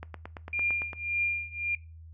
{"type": "click train", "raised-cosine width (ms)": 0.5, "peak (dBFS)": -24, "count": 9, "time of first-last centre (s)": [0.03, 0.932], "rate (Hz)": 8.87}
{"type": "tone with tremolo", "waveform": "sine", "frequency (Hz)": 2400, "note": "D7", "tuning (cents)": 37, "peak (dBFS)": -24, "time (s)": [0.53, 1.75], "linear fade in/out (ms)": 2, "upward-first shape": "triangle", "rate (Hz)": 1.8, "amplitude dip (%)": 95}
{"effects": ["noise-tail reverb RT60 0.3 s tail -20 dB re dry", "added 81 Hz sine -45 dBFS peak until 2.13 s"]}